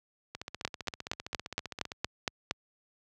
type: two click trains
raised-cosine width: 0.2 ms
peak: -21 / -12 dBFS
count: 25 / 9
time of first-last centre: 0.35-1.919 / 0.65-2.51 s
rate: 15.3 / 4.3 Hz
effects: high-pass 60 Hz 12 dB/octave